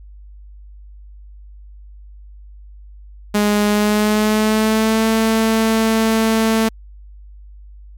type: tone with pitch glide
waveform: sawtooth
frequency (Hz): 207.7 to 222.6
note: G#3 to A3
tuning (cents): 0 to +20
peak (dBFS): -9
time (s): 3.34-6.69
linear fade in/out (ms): 10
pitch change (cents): +120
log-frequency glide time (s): 3.68-5.06
effects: added 50 Hz sine -36 dBFS peak until 7.97 s + MP3 96 kbps